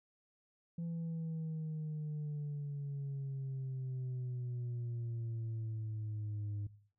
sine exponential sweep, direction down, 169.2 to 102.1 Hz, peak -35 dBFS, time 0.78-6.67 s, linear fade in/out 5 ms, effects noise-tail reverb RT60 0.5 s tail -18 dB re dry + tanh soft clip ceiling -36 dBFS

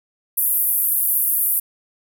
pink band-pass noise, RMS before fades -19 dBFS, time 0.37-1.6 s, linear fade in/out 10 ms, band 11000 to 15000 Hz, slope 48 dB/octave, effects none

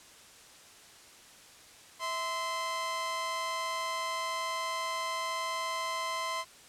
sawtooth tone pair together, 652 / 1035 Hz, E5 / C6, -19 / -19 cents, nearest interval minor sixth, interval 800 cents, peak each -36 / -29 dBFS, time 1.99-6.45 s, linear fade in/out 50 ms, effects white hiss -54 dBFS RMS until 6.68 s + low-pass 9000 Hz 12 dB/octave

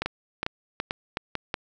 two click trains, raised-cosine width 0.3 ms, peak -11 / -11 dBFS, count 5 / 4, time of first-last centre 0.06-1.541 / 0.02-1.353 s, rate 2.7 / 2.25 Hz, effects none

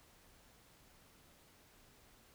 silence, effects pink hiss -65 dBFS RMS until 2.34 s

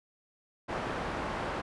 white low-pass noise, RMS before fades -35 dBFS, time 0.68-1.62 s, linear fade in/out 20 ms, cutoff 1100 Hz, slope 12 dB/octave, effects resampled to 24000 Hz

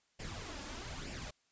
pink noise with flanger, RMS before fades -44 dBFS, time 0.19-1.31 s, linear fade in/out 10 ms, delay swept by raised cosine 0.39 to 3.59 ms, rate 1.1 Hz, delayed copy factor +0.6, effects white hiss -75 dBFS RMS until 1.51 s + resampled to 16000 Hz

